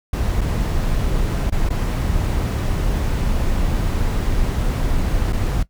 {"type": "noise with dropouts", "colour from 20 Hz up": "brown", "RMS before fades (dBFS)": -19, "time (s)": [0.13, 5.63], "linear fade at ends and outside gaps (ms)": 5, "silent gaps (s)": [[0.41, 0.413], [1.5, 1.521], [1.691, 1.702], [5.325, 5.329]], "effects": ["noise-tail reverb RT60 0.1 s tail -18 dB re dry"]}